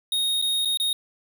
square tone with dropouts, 3728 Hz, A#7, 1 cent flat, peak -22 dBFS, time 0.12-0.93 s, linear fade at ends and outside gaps 2 ms, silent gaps 0.416-0.423 / 0.649-0.655 / 0.773-0.799 s, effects none

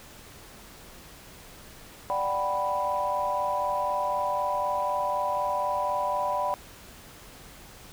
sine chord, G major seventh, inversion second, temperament equal, 587.3 / 740 / 784 / 987.8 Hz, D5 / F#5 / G5 / B5, 0 / 0 / 0 / 0 cents, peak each -30 / -33 / -33 / -27 dBFS, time 2.1-6.54 s, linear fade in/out 0 ms, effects tanh soft clip ceiling -15 dBFS + pink hiss -48 dBFS RMS until 7.92 s

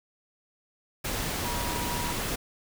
sine tone in noise, 960 Hz, B5, 49 cents flat, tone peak -35 dBFS, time 1.44-2.13 s, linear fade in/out 10 ms, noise pink, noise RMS -31 dBFS, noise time 1.04-2.36 s, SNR -7 dB, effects none

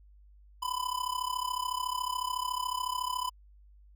square tone with amplitude modulation, 1003 Hz, B5, 26 cents sharp, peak -28 dBFS, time 0.62-3.3 s, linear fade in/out 10 ms, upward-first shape sine, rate 33.9 Hz, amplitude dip 85%, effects added 50 Hz sine -54 dBFS peak until 3.95 s

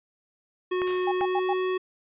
square tone with pitch glide, 365.6 to 370.5 Hz, F#4 to F#4, -21 to +2 cents, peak -25 dBFS, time 0.71-1.78 s, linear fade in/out 10 ms, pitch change +23 cents, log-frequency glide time 1.1-1.49 s
clicks, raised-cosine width 0.5 ms, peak -18 / -19 dBFS, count 2, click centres 0.818 / 1.21 s
white noise with exponential decay, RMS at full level -36 dBFS, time 0.87-1.43 s, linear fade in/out 0 ms, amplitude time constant 120 ms
sine tone bursts, 806 Hz, G5, 48 cents sharp, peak -24 dBFS, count 4, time 1.07-1.533 s, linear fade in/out 5 ms, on 46 ms, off 93 ms
effects resampled to 8000 Hz

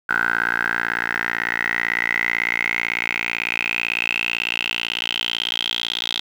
10% pulse tone with band-pass filter sweep, 58 Hz, A#1, 8 cents flat, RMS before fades -23 dBFS, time 0.09-6.21 s, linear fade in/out 5 ms, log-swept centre 1500 to 3500 Hz, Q 9.1, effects 8-bit

